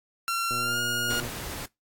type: tone with pitch glide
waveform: sawtooth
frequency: 1365 to 1429.6 Hz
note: F6 to F6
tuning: -40 to +40 cents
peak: -22 dBFS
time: 0.28-1.2 s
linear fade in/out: 0 ms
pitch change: +80 cents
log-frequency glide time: 0.58-0.8 s
type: click train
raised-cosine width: 2 ms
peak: -26 dBFS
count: 93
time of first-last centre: 0.51-1.277 s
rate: 120 Hz
type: noise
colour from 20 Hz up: pink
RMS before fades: -36 dBFS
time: 1.1-1.66 s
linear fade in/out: 5 ms
effects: noise-tail reverb RT60 0.2 s tail -24 dB re dry + AAC 64 kbps